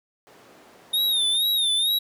brown noise, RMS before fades -40 dBFS, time 0.27-1.35 s, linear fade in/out 0 ms
square tone with vibrato, 3678 Hz, A#7, 24 cents flat, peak -20 dBFS, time 0.93-1.99 s, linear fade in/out 10 ms, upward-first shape sine, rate 2.2 Hz, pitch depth 90 cents each way
effects high-pass 400 Hz 12 dB/octave

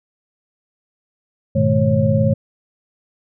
sine tone cluster, 102.1 / 120.2 / 153.4 / 213.8 / 545 Hz, G#2 / B2 / D#3 / A3 / C#5, -29 / -46 / -24 / -49 / -29 cents, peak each -19 dBFS, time 1.55-2.34 s, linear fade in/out 10 ms, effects none

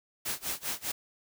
white noise with tremolo, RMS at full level -32 dBFS, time 0.25-0.92 s, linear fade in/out 10 ms, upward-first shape sine, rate 5 Hz, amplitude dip 95%, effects none

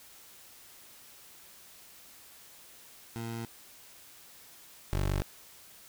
20% pulse tone pair in turn, 115.2 / 48.44 Hz, A#2 / G1, -20 / -20 cents, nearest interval octave + minor third, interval 1500 cents, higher first, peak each -31 / -23 dBFS, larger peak second, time 3.16-3.45 / 4.93-5.22 s, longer neither, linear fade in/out 0 ms, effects white hiss -54 dBFS RMS until 5.88 s

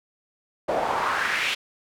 pink noise with band-pass filter sweep, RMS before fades -25 dBFS, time 0.68-1.55 s, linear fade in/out 10 ms, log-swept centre 570 to 2800 Hz, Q 2.5, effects none

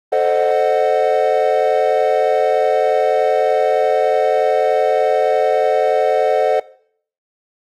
triangle chord, A diminished seventh, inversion none, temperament equal with one note detuned, 440 / 523.3 / 614 / 740 Hz, A4 / C5 / Eb5 / Gb5, 0 / 0 / -23 / 0 cents, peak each -16 dBFS, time 0.12-6.6 s, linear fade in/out 5 ms, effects noise-tail reverb RT60 0.6 s tail -20 dB re dry + Opus 24 kbps

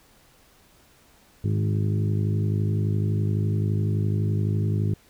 harmonic tone with a mistuned harmonic, 51.8 Hz, G#1, 4 cents flat, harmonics 2 / 3 / 4 / 5 / 6 / 7 / 8, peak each -22 / -28 / -32 / -42 / -37 / -37 / -40 dBFS, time 1.44-4.94 s, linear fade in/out 5 ms, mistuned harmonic 4, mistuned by +22 cents, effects pink hiss -57 dBFS RMS until 5.09 s

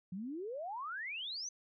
sine exponential sweep, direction up, 173.4 to 6272 Hz, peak -39 dBFS, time 0.12-1.49 s, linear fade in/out 5 ms, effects none

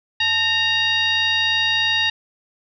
sine tone with frequency modulation, 2794 Hz, F7, in tune, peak -16 dBFS, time 0.2-2.1 s, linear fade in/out 5 ms, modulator 963 Hz, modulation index 1.4, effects none

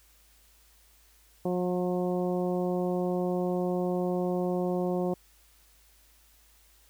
harmonic tone, 180 Hz, F#3, 47 cents flat, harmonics 1 / 2 / 3 / 4 / 5 / 6, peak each -30 / -30 / -33 / -37 / -44 / -47 dBFS, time 1.45-5.14 s, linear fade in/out 5 ms, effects added 53 Hz sine -62 dBFS peak until 6.89 s + white hiss -62 dBFS RMS until 6.89 s

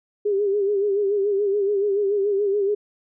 sine tone with vibrato, 403.1 Hz, G4, 48 cents sharp, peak -18 dBFS, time 0.25-2.75 s, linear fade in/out 10 ms, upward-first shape sine, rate 7 Hz, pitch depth 66 cents each way, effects none

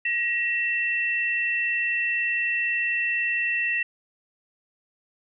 sine tone pair together, 1900 / 2689 Hz, A#6 / E7, +33 / +34 cents, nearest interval tritone, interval 601 cents, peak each -25 dBFS, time 0.05-3.83 s, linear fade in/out 5 ms, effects none

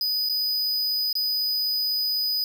square tone with dropouts, 4978 Hz, D#8, in tune, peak -23 dBFS, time 0.01-2.44 s, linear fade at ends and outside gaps 1 ms, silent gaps 0.289-0.296 / 1.128-1.153 s, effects 9-bit

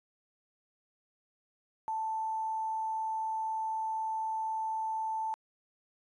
sine tone with quantisation, 882 Hz, A5, 4 cents sharp, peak -31 dBFS, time 1.88-5.34 s, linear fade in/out 0 ms, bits 10, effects resampled to 22050 Hz

